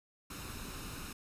pink noise with comb filter, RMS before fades -44 dBFS, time 0.3-1.13 s, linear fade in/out 5 ms, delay 0.76 ms, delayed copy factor +0.55, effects resampled to 32000 Hz

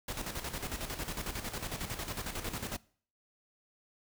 pink noise with tremolo, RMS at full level -37 dBFS, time 0.08-2.77 s, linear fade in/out 5 ms, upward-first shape square, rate 11 Hz, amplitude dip 60%, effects noise-tail reverb RT60 0.5 s tail -22 dB re dry

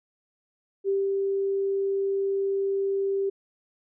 sine tone with ADSR envelope, 392.6 Hz, G4, 3 cents sharp, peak -21 dBFS, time 0.84-3.3 s, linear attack 46 ms, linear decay 190 ms, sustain -2 dB, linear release 11 ms, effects none

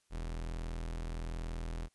40% pulse tone, 41.2 Hz, E1, in tune, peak -36 dBFS, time 0.1-1.89 s, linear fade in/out 50 ms, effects white hiss -75 dBFS RMS until 1.94 s + resampled to 24000 Hz

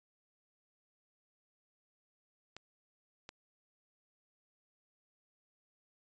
clicks, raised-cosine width 0.2 ms, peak -29 dBFS, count 2, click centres 2.566 / 3.291 s, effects resampled to 16000 Hz

